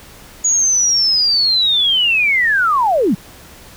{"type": "linear sweep", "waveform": "sine", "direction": "down", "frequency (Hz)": [6810, 157.3], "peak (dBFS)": -11, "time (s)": [0.44, 3.15], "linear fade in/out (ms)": 10, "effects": ["pink hiss -40 dBFS RMS until 3.76 s"]}